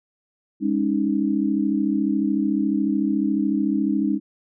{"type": "chord", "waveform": "sine", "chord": "Ab suspended fourth", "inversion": "none", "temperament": "equal with one note detuned", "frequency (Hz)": [205, 277.2, 311.1], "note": ["Ab3", "Db4", "Eb4"], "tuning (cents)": [-22, 0, 0], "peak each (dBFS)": -23, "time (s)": [0.6, 4.2], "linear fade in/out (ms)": 50, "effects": []}